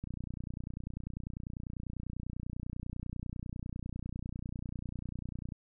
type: click train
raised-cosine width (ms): 5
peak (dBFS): -27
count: 166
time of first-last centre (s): 0.04-5.522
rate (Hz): 30.1
effects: none